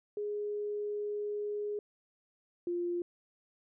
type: tone pair in turn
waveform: sine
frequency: 415.3 / 349.2 Hz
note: G#4 / F4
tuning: 0 / 0 cents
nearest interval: minor third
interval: 300 cents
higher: first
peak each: -33 / -31 dBFS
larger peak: second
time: 0.17-1.79 / 2.67-3.02 s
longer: first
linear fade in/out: 2 ms
effects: none